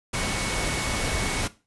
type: tone in noise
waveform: sine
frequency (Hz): 2217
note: C#7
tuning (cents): 0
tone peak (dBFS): -34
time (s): 0.14-1.42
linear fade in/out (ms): 10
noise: pink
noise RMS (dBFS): -27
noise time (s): 0.13-1.48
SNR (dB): -10
effects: noise-tail reverb RT60 0.3 s tail -17 dB re dry + resampled to 24000 Hz